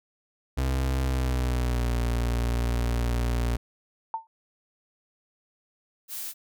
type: tone with pitch glide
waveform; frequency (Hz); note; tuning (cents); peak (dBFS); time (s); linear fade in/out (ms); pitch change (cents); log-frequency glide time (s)
35% pulse; 65.41 to 59.29; C2 to A#1; 0 to +30; -22; 0.57-3.57; 10; -170; 1.02-1.89
type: tone with exponential decay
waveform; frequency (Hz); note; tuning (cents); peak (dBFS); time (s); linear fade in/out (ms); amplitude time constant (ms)
sine; 898; A5; +35; -23; 4.14-4.27; 1; 27
type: noise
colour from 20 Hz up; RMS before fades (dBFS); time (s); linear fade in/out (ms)
blue; -35; 6.08-6.34; 50
effects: none